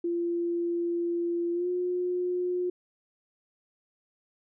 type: tone with pitch glide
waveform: sine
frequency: 343.4 to 359 Hz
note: F4 to F4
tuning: -29 to +48 cents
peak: -26 dBFS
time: 0.04-2.7 s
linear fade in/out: 5 ms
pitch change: +77 cents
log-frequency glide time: 1.53-1.68 s
effects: none